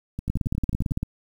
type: two click trains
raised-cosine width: 5 ms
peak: -17 / -12 dBFS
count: 9 / 14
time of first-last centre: 0.19-0.911 / 0.3-1.03 s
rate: 11.1 / 17.8 Hz
effects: 8-bit